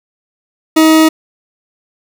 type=tone; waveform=40% pulse; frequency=316.9 Hz; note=D#4; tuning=32 cents sharp; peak=-4 dBFS; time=0.76-1.09 s; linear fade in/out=10 ms; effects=none

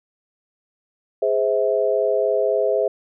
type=chord; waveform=sine; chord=Ab augmented; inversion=none; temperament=just; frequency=415.3 / 519.1 / 648.9 Hz; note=Ab4 / C5 / E5; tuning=0 / -14 / -27 cents; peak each=-21 dBFS; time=1.22-2.88 s; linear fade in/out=5 ms; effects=none

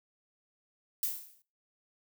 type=noise with exponential decay; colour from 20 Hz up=violet; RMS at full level=-29 dBFS; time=1.03-1.42 s; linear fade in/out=1 ms; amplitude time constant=83 ms; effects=noise-tail reverb RT60 0.3 s tail -18 dB re dry

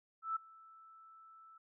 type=tone with ADSR envelope; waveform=sine; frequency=1318.5 Hz; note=E6; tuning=in tune; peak=-32 dBFS; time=0.22-1.58 s; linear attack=140 ms; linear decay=9 ms; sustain=-24 dB; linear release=6 ms; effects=none

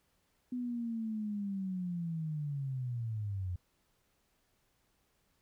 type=linear sweep; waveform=sine; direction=down; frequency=250.7 to 87.31 Hz; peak=-34 dBFS; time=0.52-3.56 s; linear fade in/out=5 ms; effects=pink hiss -75 dBFS RMS until 5.41 s

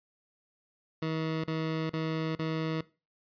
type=tone bursts; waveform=20% pulse; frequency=159.6 Hz; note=D#3; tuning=44 cents sharp; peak=-25 dBFS; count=4; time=1.02-2.811 s; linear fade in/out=5 ms; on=420 ms; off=37 ms; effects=noise-tail reverb RT60 0.3 s tail -19 dB re dry + resampled to 11025 Hz

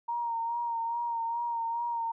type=tone with vibrato; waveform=sine; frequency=932.3 Hz; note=A#5; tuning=in tune; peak=-29 dBFS; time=0.08-2.12 s; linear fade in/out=10 ms; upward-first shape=sine; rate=2.4 Hz; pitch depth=32 cents each way; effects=none

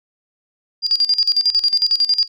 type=tone with tremolo; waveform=sine; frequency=4801 Hz; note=D8; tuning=37 cents sharp; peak=-11 dBFS; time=0.82-2.28 s; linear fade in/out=50 ms; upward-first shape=square; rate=11 Hz; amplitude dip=80%; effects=none

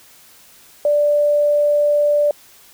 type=tone; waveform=sine; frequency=587.3 Hz; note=D5; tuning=in tune; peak=-12 dBFS; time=0.85-2.31 s; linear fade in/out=2 ms; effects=white hiss -47 dBFS RMS until 2.73 s

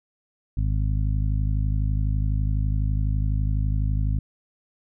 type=harmonic tone; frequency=52 Hz; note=G#1; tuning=3 cents sharp; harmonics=1 / 2 / 3 / 4 / 5; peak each=-22 / -25 / -32 / -39 / -39 dBFS; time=0.57-4.19 s; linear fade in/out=5 ms; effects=none

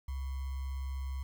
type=tone with sample-and-hold; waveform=sine; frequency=66.9 Hz; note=C2; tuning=39 cents sharp; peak=-34 dBFS; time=0.08-1.23 s; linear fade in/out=5 ms; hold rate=1050 Hz; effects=none

